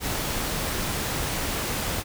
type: noise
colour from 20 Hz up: pink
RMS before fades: -28 dBFS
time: 0-2.04 s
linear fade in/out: 50 ms
effects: none